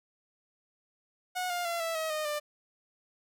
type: tone with pitch steps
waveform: sawtooth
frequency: 730 / 705.5 / 681.9 / 659.1 / 637 / 615.6 / 595 Hz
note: F#5 / F5 / F5 / E5 / D#5 / D#5 / D5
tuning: -24 / +17 / -42 / 0 / +41 / -19 / +22 cents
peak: -27 dBFS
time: 1.35-2.4 s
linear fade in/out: 20 ms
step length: 150 ms
effects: none